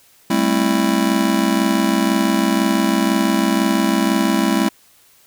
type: chord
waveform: square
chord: A minor seventh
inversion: third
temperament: just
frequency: 198 / 220 / 264 / 330 Hz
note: G3 / A3 / C4 / E4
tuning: +18 / 0 / +16 / +2 cents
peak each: -21 dBFS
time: 0.3-4.69 s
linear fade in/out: 5 ms
effects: white hiss -52 dBFS RMS until 5.26 s